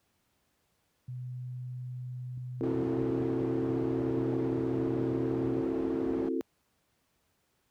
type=tone; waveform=sine; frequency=125.3 Hz; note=B2; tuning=25 cents sharp; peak=-36 dBFS; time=1.08-5.61 s; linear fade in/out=5 ms
type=click; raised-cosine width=5 ms; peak=-37 dBFS; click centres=2.376 s
type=chord; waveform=sine; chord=F# half-diminished seventh; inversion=second; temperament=just; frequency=266.4 / 333 / 370 / 444 Hz; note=C4 / E4 / F#4 / A4; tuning=+31 / +18 / 0 / +16 cents; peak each=-33 / -33 / -36 / -36 dBFS; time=2.61-6.41 s; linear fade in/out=0 ms
type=low-pass noise; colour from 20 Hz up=white; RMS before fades=-41 dBFS; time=2.63-6.29 s; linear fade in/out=5 ms; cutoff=550 Hz; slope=12 dB/octave
effects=pink hiss -74 dBFS RMS until 7.7 s + high-pass 60 Hz 12 dB/octave